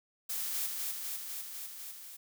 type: noise with echo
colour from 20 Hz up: blue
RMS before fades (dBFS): -36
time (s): 0.29-0.67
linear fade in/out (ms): 10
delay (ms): 250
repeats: 6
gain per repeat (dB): -2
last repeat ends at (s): 2.17
effects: none